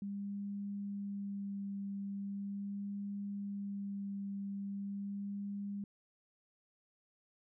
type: tone with vibrato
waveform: sine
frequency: 200 Hz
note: G3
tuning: 35 cents sharp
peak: -38 dBFS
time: 0.02-5.84 s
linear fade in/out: 2 ms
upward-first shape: sine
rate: 0.4 Hz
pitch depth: 12 cents each way
effects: none